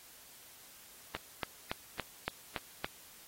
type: click train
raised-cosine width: 0.3 ms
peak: -18 dBFS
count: 7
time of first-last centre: 1.15-2.845 s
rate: 3.54 Hz
effects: white hiss -56 dBFS RMS until 3.27 s + AAC 48 kbps